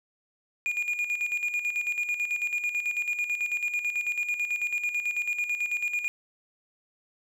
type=tone with tremolo; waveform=triangle; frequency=2435 Hz; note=D#7; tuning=38 cents flat; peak=-23 dBFS; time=0.66-6.08 s; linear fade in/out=0 ms; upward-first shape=square; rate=9.1 Hz; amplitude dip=60%; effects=none